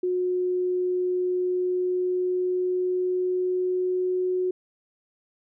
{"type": "tone with pitch glide", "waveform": "sine", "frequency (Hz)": [363, 366.6], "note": ["F#4", "F#4"], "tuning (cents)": [-33, -16], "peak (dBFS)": -22, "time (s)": [0.03, 4.51], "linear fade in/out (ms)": 5, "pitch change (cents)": 17, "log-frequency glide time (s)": [1.36, 4.26], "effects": []}